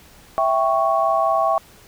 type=chord; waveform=sine; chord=C# diminished; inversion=first; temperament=equal; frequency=659.3 / 784 / 1108.7 Hz; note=E5 / G5 / C#6; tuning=0 / 0 / 0 cents; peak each=-19 / -21 / -20 dBFS; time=0.38-1.58 s; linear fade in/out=0 ms; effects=pink hiss -48 dBFS RMS until 1.87 s